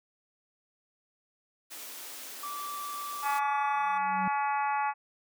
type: high-pass noise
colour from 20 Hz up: white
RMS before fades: -43 dBFS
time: 1.7-3.4 s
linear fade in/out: 20 ms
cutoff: 230 Hz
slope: 48 dB/octave
type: tone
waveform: triangle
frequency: 1164 Hz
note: D6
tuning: 16 cents flat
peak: -34 dBFS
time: 2.43-3.98 s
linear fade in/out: 5 ms
type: harmonic tone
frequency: 283.2 Hz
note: C#4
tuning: 37 cents sharp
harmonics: 3 / 4 / 5 / 6 / 7 / 8 / 9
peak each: -28 / -34 / -38 / -42 / -42 / -47 / -42 dBFS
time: 3.22-4.94 s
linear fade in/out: 50 ms
type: tone with exponential growth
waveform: triangle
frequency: 188.1 Hz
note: F#3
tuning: 29 cents sharp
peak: -28 dBFS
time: 3.72-4.28 s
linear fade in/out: 2 ms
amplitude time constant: 120 ms
effects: none